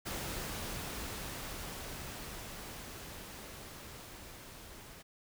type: noise with level ramp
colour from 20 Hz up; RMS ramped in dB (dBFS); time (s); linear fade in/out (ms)
pink; -39 to -52; 0.05-5.03; 20
effects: none